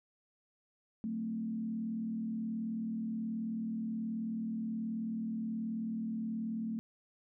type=tone with frequency modulation; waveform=sine; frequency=222.5 Hz; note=A3; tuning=20 cents sharp; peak=-34 dBFS; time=1.04-6.79 s; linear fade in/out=0 ms; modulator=38.7 Hz; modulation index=0.59; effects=none